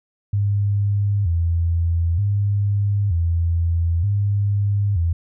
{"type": "tone with vibrato", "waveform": "sine", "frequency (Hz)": 92.5, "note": "F#2", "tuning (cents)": 0, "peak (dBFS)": -16, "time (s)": [0.33, 5.13], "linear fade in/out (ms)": 5, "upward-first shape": "square", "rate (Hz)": 0.54, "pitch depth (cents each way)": 160, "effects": []}